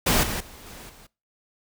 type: noise with level steps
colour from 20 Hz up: pink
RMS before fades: -20 / -29 / -45 / -42 / -49 dBFS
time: 0.06-1.07 s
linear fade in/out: 10 ms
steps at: 0.23 / 0.4 / 0.66 / 0.89 s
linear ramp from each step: 5 ms
effects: noise-tail reverb RT60 0.3 s tail -23 dB re dry